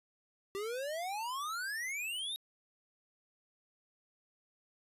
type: exponential sweep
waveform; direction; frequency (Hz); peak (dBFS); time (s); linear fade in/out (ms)
square; up; 385.5 to 3800; -37; 0.55-2.36; 0
effects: resampled to 32000 Hz + 12-bit